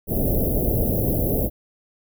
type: band-stop noise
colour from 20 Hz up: pink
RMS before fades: -21 dBFS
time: 0.07-1.5 s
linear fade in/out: 50 ms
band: 640 to 12000 Hz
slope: 48 dB/octave
effects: none